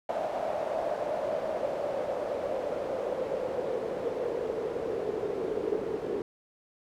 pink noise with band-pass filter sweep, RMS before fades -32 dBFS, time 0.09-6.22 s, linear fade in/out 2 ms, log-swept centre 660 to 410 Hz, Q 6.4, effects none

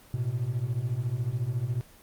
triangle beating tone pair, 112.5 / 126.5 Hz, A2 / B2, +39 / +42 cents, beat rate 14 Hz, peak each -29 / -27 dBFS, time 0.14-1.81 s, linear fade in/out 0 ms, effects pink hiss -54 dBFS RMS until 2.02 s + Opus 24 kbps

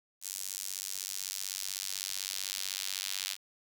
sawtooth tone with high-pass filter sweep, 95.9 Hz, G2, 37 cents flat, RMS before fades -38 dBFS, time 0.21-3.37 s, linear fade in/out 50 ms, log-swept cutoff 6900 to 3700 Hz, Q 1.2, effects none

